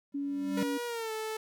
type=tone with exponential growth; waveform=square; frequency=196 Hz; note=G3; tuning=in tune; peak=-29 dBFS; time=0.12-0.63 s; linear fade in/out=2 ms; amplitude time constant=110 ms
type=tone; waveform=sine; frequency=282 Hz; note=C#4; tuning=30 cents sharp; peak=-31 dBFS; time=0.14-0.78 s; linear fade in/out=10 ms
type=tone with pitch glide; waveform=sawtooth; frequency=480 to 437.6 Hz; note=B4 to A4; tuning=-49 to -9 cents; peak=-30 dBFS; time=0.57-1.37 s; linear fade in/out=5 ms; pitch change=-160 cents; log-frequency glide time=0.86-1.12 s
effects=none